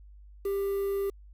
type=tone with quantisation; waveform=triangle; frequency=395.9 Hz; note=G4; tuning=17 cents sharp; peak=-25 dBFS; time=0.45-1.1 s; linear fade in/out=5 ms; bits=8; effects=added 50 Hz sine -48 dBFS peak until 1.33 s